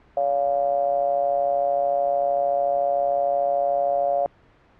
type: ring-modulated tone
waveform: triangle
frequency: 66.7 Hz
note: C2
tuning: 34 cents sharp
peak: -14 dBFS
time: 0.17-4.26 s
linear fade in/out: 0 ms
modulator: 633 Hz
effects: pink hiss -55 dBFS RMS until 4.79 s + low-pass 2000 Hz 12 dB/octave